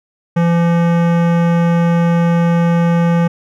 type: tone with hard clipping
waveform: sine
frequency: 170 Hz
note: F3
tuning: 46 cents flat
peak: -12 dBFS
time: 0.36-3.28 s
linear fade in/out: 10 ms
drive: 18 dB
effects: none